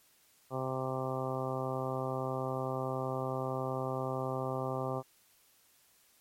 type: harmonic tone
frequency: 130.8 Hz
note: C3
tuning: in tune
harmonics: 1 / 2 / 3 / 4 / 5 / 6 / 7 / 8 / 9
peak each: -38 / -42 / -40 / -39 / -41 / -42 / -46 / -45 / -43 dBFS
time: 0.5-5.03 s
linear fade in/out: 50 ms
effects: white hiss -66 dBFS RMS until 6.2 s + MP3 64 kbps